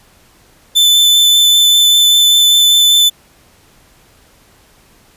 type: tone with vibrato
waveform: 40% pulse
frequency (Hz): 3520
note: A7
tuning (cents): 0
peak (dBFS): -5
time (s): 0.75-3.1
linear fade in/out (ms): 20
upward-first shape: sine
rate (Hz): 5.1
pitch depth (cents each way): 8
effects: pink hiss -48 dBFS RMS until 5.16 s + resampled to 32000 Hz